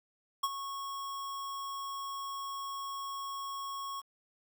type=tone with ADSR envelope; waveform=square; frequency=1100 Hz; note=C#6; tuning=14 cents flat; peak=-27 dBFS; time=0.43-4.02 s; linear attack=9 ms; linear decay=40 ms; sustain=-11 dB; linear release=29 ms; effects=10-bit